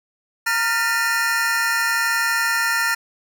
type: tone cluster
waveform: square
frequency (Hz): 926 / 1394 / 1806 / 1947 / 2469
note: A#5 / F6 / A6 / B6 / D#7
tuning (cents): -12 / -4 / +45 / -25 / -14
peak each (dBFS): -29 / -23 / -22 / -30 / -31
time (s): 0.46-2.95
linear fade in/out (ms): 10
effects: none